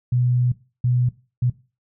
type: tone bursts at uneven times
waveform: sine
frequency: 123.7 Hz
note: B2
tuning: 3 cents sharp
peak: -16 dBFS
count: 3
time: 0.12-0.52 / 0.84-1.09 / 1.42-1.5 s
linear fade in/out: 5 ms
effects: noise-tail reverb RT60 0.3 s tail -17 dB re dry